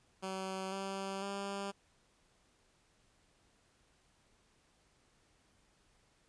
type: tone with pitch steps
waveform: 10% pulse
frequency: 190 / 194.22 / 198.53 Hz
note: F#3 / G3 / G3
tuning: +46 / -16 / +22 cents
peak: -30 dBFS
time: 0.22-1.72 s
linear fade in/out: 20 ms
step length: 500 ms
effects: pink hiss -71 dBFS RMS until 6.28 s + resampled to 22050 Hz